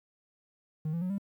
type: tone with pitch steps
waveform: triangle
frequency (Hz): 155.56 / 168.66 / 182.87 / 198.27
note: D#3 / E3 / F#3 / G3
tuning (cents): 0 / +40 / -20 / +20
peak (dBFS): -27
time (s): 0.85-1.182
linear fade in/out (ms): 5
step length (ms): 83
effects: tanh soft clip ceiling -23 dBFS + 11-bit